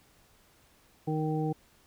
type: harmonic tone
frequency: 155.56 Hz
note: D#3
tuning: in tune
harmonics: 1 / 2 / 3 / 5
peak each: -30 / -33 / -35 / -37 dBFS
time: 1.07-1.53 s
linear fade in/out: 10 ms
effects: pink hiss -63 dBFS RMS until 1.86 s